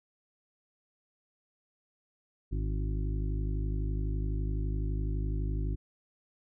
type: harmonic tone with a mistuned harmonic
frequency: 51.91 Hz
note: G#1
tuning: in tune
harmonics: 1 / 2 / 3 / 5 / 6 / 7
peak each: -30 / -36 / -40 / -44 / -46 / -47 dBFS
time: 2.51-5.76 s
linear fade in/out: 20 ms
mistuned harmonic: 5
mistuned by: +27 cents
effects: none